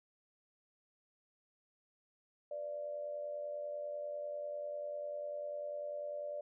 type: tone with amplitude modulation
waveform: sine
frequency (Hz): 587.3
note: D5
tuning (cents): 0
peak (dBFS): -36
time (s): 2.51-6.41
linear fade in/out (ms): 5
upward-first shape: sine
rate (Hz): 90.1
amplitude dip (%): 60
effects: none